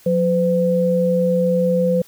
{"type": "tone pair together", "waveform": "sine", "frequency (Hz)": [179.48, 508], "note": ["F3", "B4"], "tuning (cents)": [48, 49], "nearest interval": "octave + tritone", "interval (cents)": 1801, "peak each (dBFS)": [-18, -16], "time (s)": [0.06, 2.02], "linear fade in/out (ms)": 5, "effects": ["white hiss -49 dBFS RMS until 2.07 s"]}